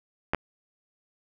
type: clicks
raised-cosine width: 0.5 ms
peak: -10 dBFS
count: 2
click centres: 0.335 / 0.347 s
effects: none